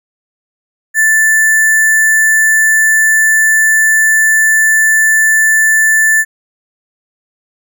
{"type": "tone with sample-and-hold", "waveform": "sine", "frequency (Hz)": 1760, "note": "A6", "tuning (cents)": 0, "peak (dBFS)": -6, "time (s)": [0.94, 6.25], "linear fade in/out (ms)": 50, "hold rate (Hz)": 8820, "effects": []}